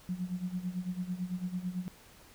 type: tone with tremolo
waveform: sine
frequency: 181.2 Hz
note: F#3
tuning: 36 cents flat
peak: -30 dBFS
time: 0.09-1.88 s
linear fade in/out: 0 ms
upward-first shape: sine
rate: 9 Hz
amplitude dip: 80%
effects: pink hiss -57 dBFS RMS until 2.34 s